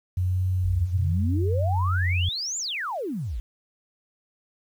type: tone with vibrato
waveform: sine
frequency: 90.7 Hz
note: F#2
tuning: 34 cents flat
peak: -21 dBFS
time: 0.17-2.29 s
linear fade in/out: 5 ms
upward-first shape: triangle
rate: 0.84 Hz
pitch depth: 38 cents each way
type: exponential two-way sweep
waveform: sine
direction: up then down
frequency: 46.25 to 7410 to 46.25 Hz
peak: -27 dBFS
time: 0.64-3.4 s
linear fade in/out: 0 ms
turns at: 2.58 s
effects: 9-bit